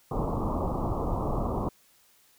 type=low-pass noise; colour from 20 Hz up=pink; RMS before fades=-29 dBFS; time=0.11-1.69 s; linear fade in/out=5 ms; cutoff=1200 Hz; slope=96 dB/octave; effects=white hiss -62 dBFS RMS until 2.38 s